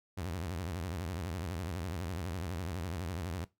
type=tone with vibrato; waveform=sawtooth; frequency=87.31 Hz; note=F2; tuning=in tune; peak=-32 dBFS; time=0.17-3.45 s; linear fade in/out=10 ms; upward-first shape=sine; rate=12 Hz; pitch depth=200 cents each way; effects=noise-tail reverb RT60 0.2 s tail -19 dB re dry